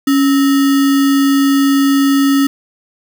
sine tone with sample-and-hold, 276.8 Hz, C#4, 2 cents flat, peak -8 dBFS, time 0.07-2.47 s, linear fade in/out 5 ms, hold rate 1575 Hz, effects none

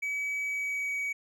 triangle tone with pitch glide, 2280 to 2264 Hz, C#7 to C#7, +48 to +36 cents, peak -28 dBFS, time 0.02-1.13 s, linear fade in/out 10 ms, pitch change -12 cents, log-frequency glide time 0.43-0.95 s, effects none

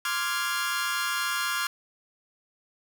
sawtooth chord, D half-diminished seventh, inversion third, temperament equal, 1046.5 / 1174.7 / 1396.9 / 1661.2 Hz, C6 / D6 / F6 / Ab6, 0 / 0 / 0 / 0 cents, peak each -30 / -31 / -26 / -29 dBFS, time 0.05-1.67 s, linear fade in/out 2 ms, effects none

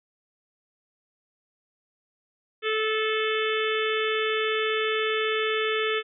harmonic tone, 436.3 Hz, A4, 15 cents flat, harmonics 1 / 3 / 4 / 5 / 6 / 7 / 8, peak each -26 / -31 / -32 / -33 / -34 / -34 / -35 dBFS, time 2.62-6.03 s, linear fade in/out 50 ms, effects none

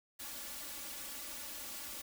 white noise with comb filter, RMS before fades -45 dBFS, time 0.19-2.02 s, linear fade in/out 10 ms, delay 3.5 ms, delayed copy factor +0.95, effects none

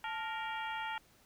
harmonic tone with a mistuned harmonic, 466.2 Hz, A#4, in tune, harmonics 2 / 3 / 4 / 5 / 6 / 7, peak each -39 / -43 / -45 / -47 / -49 / -50 dBFS, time 0.04-0.98 s, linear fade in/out 2 ms, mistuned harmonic 2, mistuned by -99 cents, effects pink hiss -65 dBFS RMS until 1.25 s

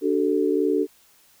sine chord, D major, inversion none, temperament equal with one note detuned, 293.7 / 377.8 / 440 Hz, D4 / F#4 / A4, 0 / +36 / 0 cents, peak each -23 dBFS, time 0.01-0.87 s, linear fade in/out 50 ms, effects white hiss -57 dBFS RMS until 1.4 s

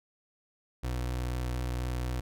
30% pulse tone with vibrato, 61.7 Hz, B1, 1 cent flat, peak -28 dBFS, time 0.83-2.21 s, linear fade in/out 10 ms, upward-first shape sine, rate 4.1 Hz, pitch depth 12 cents each way, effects none

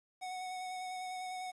square tone with vibrato, 739 Hz, F#5, 2 cents flat, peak -40 dBFS, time 0.21-1.52 s, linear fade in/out 20 ms, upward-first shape square, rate 10 Hz, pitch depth 12 cents each way, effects resampled to 24000 Hz + 11-bit

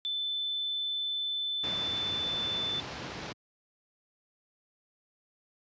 sine tone, 3520 Hz, A7, in tune, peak -30 dBFS, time 0.05-2.8 s, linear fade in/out 0 ms
pink low-pass noise, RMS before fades -39 dBFS, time 1.63-3.33 s, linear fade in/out 10 ms, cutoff 5400 Hz, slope 24 dB/octave
effects high-pass 100 Hz 12 dB/octave + resampled to 16000 Hz

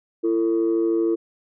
sine tone pair together, 337.1 / 450 Hz, E4 / A4, +39 / +39 cents, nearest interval perfect fourth, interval 500 cents, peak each -18 / -22 dBFS, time 0.23-1.16 s, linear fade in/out 20 ms, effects tanh soft clip ceiling -13 dBFS

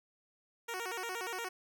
10% pulse tone with vibrato, 415.3 Hz, G#4, in tune, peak -29 dBFS, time 0.68-1.49 s, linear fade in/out 10 ms, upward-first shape square, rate 8.5 Hz, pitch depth 200 cents each way, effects none

